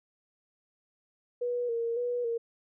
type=tone with vibrato; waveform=sine; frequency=475.1 Hz; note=A#4; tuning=33 cents sharp; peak=-28 dBFS; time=1.41-2.38 s; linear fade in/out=10 ms; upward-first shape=square; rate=1.8 Hz; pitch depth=41 cents each way; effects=none